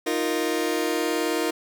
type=chord; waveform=sawtooth; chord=Eb suspended second; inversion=none; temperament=just; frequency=311.1 / 350 / 466.7 Hz; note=Eb4 / F4 / Bb4; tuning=0 / +4 / +2 cents; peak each=-23 / -23 / -23 dBFS; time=0.06-1.51 s; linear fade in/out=10 ms; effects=none